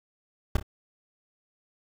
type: noise with echo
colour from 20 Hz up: brown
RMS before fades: -21 dBFS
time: 0.55-0.57 s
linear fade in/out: 5 ms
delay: 29 ms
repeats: 2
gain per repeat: -9 dB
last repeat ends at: 0.628 s
effects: none